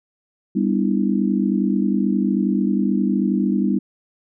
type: chord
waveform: sine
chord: E minor seventh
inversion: first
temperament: just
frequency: 197.78 / 247.2 / 296.7 / 329.6 Hz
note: G3 / B3 / D4 / E4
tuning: +16 / +2 / +18 / 0 cents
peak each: -19 / -22 / -24 / -25 dBFS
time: 0.55-3.79 s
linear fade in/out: 10 ms
effects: none